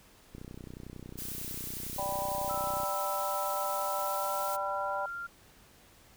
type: click train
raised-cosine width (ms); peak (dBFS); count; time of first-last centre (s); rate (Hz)
3; -31; 78; 0.35-2.834; 31
type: noise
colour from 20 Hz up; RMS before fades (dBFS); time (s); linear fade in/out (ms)
blue; -40; 1.17-4.57; 20
type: chord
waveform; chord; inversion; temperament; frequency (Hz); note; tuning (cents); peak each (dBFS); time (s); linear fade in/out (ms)
sine; G major; second; equal; 587.3 / 784 / 987.8; D5 / G5 / B5; 0 / 0 / 0; -36; 1.98-5.06; 5
type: tone with pitch glide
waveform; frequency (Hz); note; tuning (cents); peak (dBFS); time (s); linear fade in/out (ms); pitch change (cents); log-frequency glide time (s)
sine; 1318.5 to 1390.5; E6 to F6; 0 to -8; -36; 2.49-5.27; 10; +92; 3.84-5.15
effects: pink hiss -59 dBFS RMS until 6.16 s